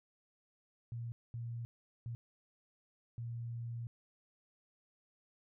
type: tone bursts at uneven times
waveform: sine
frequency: 117.4 Hz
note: A#2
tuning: 13 cents sharp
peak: -39 dBFS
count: 4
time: 0.92-1.12 / 1.34-1.65 / 2.06-2.15 / 3.18-3.87 s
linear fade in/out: 0 ms
effects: none